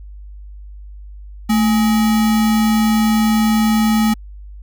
sine tone with sample-and-hold, 220 Hz, A3, in tune, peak -11 dBFS, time 1.49-4.14 s, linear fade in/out 10 ms, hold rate 1050 Hz, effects added 50 Hz sine -32 dBFS peak until 4.62 s

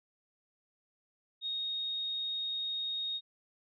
sine tone, 3729 Hz, A#7, in tune, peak -33 dBFS, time 1.41-3.21 s, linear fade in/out 50 ms, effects none

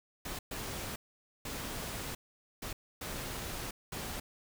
pink noise bursts at uneven times, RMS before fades -40 dBFS, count 6, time 0.25-0.39 / 0.51-0.96 / 1.45-2.15 / 2.62-2.73 / 3.01-3.71 / 3.92-4.2 s, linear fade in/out 5 ms, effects none

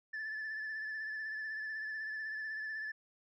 sine tone with vibrato, 1745 Hz, A6, 15 cents flat, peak -36 dBFS, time 0.13-2.92 s, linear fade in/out 10 ms, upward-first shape sine, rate 16 Hz, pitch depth 34 cents each way, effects tanh soft clip ceiling -36 dBFS

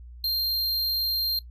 square tone, 4186 Hz, C8, in tune, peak -24 dBFS, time 0.24-1.39 s, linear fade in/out 2 ms, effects noise-tail reverb RT60 0.1 s tail -19 dB re dry + added 60 Hz sine -41 dBFS peak until 1.5 s

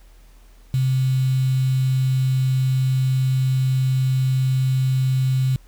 sine tone with quantisation, 130.81 Hz, C3, in tune, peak -16 dBFS, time 0.74-5.56 s, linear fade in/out 0 ms, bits 6, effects added 40 Hz sine -45 dBFS peak until 5.67 s + pink hiss -57 dBFS RMS until 5.67 s

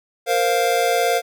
square chord, Bb suspended second, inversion none, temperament just, 466.2 / 524.4 / 699.2 Hz, Bb4 / C5 / F5, 0 / +4 / +2 cents, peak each -22 / -23 / -20 dBFS, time 0.26-1.22 s, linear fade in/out 50 ms, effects none

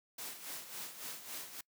white noise with tremolo, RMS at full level -43 dBFS, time 0.18-1.61 s, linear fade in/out 5 ms, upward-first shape sine, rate 3.6 Hz, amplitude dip 65%, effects noise-tail reverb RT60 0.1 s tail -25 dB re dry + high-pass 150 Hz 12 dB/octave

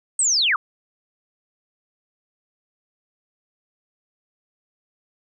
sine linear sweep, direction down, 8490 to 1065 Hz, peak -16 dBFS, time 0.19-0.56 s, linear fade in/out 2 ms, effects none

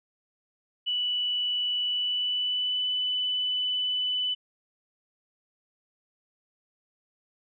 sine tone with pitch glide, 2960 to 2994 Hz, F#7 to F#7, 0 to +20 cents, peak -25 dBFS, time 0.86-4.35 s, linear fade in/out 20 ms, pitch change +20 cents, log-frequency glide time 1.85-2.84 s, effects none

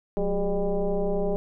sine tone with frequency modulation, 211.8 Hz, G#3, 34 cents sharp, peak -22 dBFS, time 0.17-1.36 s, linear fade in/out 0 ms, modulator 196 Hz, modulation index 2.2, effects none

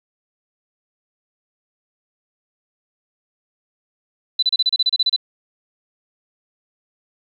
sine tone bursts, 3995 Hz, B7, 19 cents sharp, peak -13 dBFS, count 12, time 4.39-5.163 s, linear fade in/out 5 ms, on 36 ms, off 31 ms, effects 9-bit

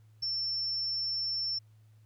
sine tone, 5390 Hz, E8, 38 cents sharp, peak -30 dBFS, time 0.22-1.59 s, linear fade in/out 10 ms, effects added 108 Hz sine -56 dBFS peak until 2.05 s + pink hiss -74 dBFS RMS until 2.05 s

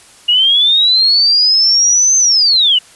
sine linear two-way sweep, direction up then down, 2852 to 6272 to 2852 Hz, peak -7 dBFS, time 0.28-2.79 s, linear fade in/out 10 ms, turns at 2.17 s, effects white hiss -42 dBFS RMS until 2.95 s + resampled to 24000 Hz

